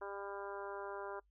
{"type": "harmonic tone", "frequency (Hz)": 199.5, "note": "G3", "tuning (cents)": 31, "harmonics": [2, 3, 4, 5, 6, 7, 8], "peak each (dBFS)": [-46, -49, -51, -49, -54, -52, -57], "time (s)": [0.01, 1.2], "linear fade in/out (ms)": 10, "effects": ["noise-tail reverb RT60 0.1 s tail -23 dB re dry", "added 50 Hz sine -70 dBFS peak until 1.3 s"]}